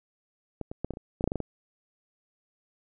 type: clicks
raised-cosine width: 2 ms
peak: -20 / -23 / -16 / -18 / -30 / -26 / -19 / -9 / -13 / -16 / -16 / -18 dBFS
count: 12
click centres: 0.613 / 0.715 / 0.846 / 0.907 / 0.937 / 0.971 / 1.209 / 1.241 / 1.276 / 1.319 / 1.357 / 1.403 s
effects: none